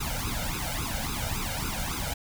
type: noise with flanger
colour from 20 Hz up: pink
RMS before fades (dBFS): -31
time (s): 0-2.14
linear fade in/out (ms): 10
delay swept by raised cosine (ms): 0.79 to 1.39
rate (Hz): 3.6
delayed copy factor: +0.9
effects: none